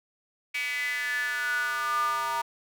square tone with high-pass filter sweep, 133.8 Hz, C3, 39 cents sharp, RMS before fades -29 dBFS, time 0.54-2.42 s, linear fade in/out 10 ms, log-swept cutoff 2300 to 1000 Hz, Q 9.4, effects none

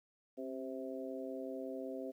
harmonic tone with a mistuned harmonic, 130.81 Hz, C3, in tune, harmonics 2 / 3 / 4 / 5, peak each -44 / -46 / -45 / -48 dBFS, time 0.37-2.12 s, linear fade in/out 20 ms, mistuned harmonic 2, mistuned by +36 cents, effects 12-bit

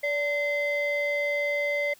sine tone pair together, 578.1 / 2060 Hz, D5 / C7, -27 / -28 cents, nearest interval octave + minor seventh, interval 2199 cents, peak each -25 dBFS, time 0.03-1.94 s, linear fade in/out 10 ms, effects tanh soft clip ceiling -21 dBFS + white hiss -56 dBFS RMS until 1.99 s

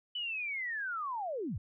sine linear sweep, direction down, 3002 to 65.41 Hz, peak -34 dBFS, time 0.15-1.58 s, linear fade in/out 5 ms, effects none

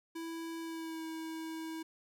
square tone with pitch glide, 329.6 to 322.1 Hz, E4 to E4, 0 to -40 cents, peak -40 dBFS, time 0.15-1.83 s, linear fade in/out 10 ms, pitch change -40 cents, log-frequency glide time 0.61-1.04 s, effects none

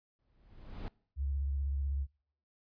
brown noise with exponential growth, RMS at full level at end -37 dBFS, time 0.19-0.88 s, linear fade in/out 0 ms, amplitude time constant 150 ms
sine tone with vibrato, 69.3 Hz, C#2, in tune, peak -31 dBFS, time 1.16-2.07 s, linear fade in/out 50 ms, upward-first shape sine, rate 16 Hz, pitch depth 60 cents each way
effects noise-tail reverb RT60 0.6 s tail -24 dB re dry + resampled to 11025 Hz

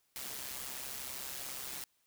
white noise with amplitude modulation, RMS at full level -40 dBFS, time 0.16-1.84 s, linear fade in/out 0 ms, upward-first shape sine, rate 132 Hz, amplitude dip 60%, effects white hiss -75 dBFS RMS until 2.06 s

